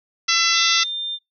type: harmonic tone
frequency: 672 Hz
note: E5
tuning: 33 cents sharp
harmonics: 2 / 3 / 4 / 5 / 6 / 7 / 8 / 9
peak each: -24 / -24 / -24 / -24 / -24 / -24 / -24 / -24 dBFS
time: 0.28-0.84 s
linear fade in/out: 10 ms
type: tone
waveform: sine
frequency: 3600 Hz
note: A7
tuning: 39 cents sharp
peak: -24 dBFS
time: 0.53-1.19 s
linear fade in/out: 50 ms
effects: noise-tail reverb RT60 0.2 s tail -25 dB re dry